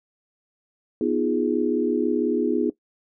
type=chord; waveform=sine; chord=F half-diminished seventh; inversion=second; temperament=equal; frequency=246.9 / 311.1 / 349.2 / 415.3 Hz; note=Cb4 / Eb4 / F4 / Ab4; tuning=0 / 0 / 0 / 0 cents; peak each=-25 dBFS; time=1.01-2.7 s; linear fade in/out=2 ms; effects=noise-tail reverb RT60 0.1 s tail -17 dB re dry